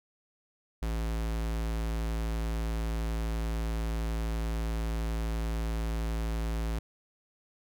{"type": "tone", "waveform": "square", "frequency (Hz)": 55.5, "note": "A1", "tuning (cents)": 16, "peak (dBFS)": -30, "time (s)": [0.82, 6.79], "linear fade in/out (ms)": 5, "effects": []}